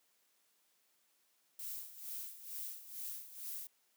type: noise with tremolo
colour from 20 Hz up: violet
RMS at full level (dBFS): -43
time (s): 1.59-3.67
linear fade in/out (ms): 2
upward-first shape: sine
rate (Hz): 2.2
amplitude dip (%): 75
effects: white hiss -75 dBFS RMS until 3.96 s + high-pass 200 Hz 12 dB/octave